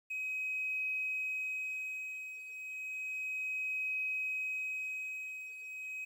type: tone with tremolo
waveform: triangle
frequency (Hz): 2533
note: D#7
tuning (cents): +30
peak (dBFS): -29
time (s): 0.1-6.05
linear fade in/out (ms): 10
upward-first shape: triangle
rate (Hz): 0.32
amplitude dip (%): 80
effects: tanh soft clip ceiling -31 dBFS + 11-bit